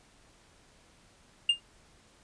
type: tone with exponential decay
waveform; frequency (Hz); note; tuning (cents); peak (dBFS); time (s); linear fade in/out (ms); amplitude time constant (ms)
triangle; 2812; F7; +11; -16; 1.49-1.6; 5; 22
effects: pink hiss -61 dBFS RMS until 2.23 s + resampled to 22050 Hz